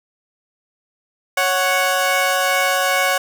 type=tone pair together; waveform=15% pulse; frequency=554.4 / 740 Hz; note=C#5 / F#5; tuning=0 / 0 cents; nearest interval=perfect fourth; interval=500 cents; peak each=-12 dBFS; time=1.37-3.18 s; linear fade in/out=5 ms; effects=none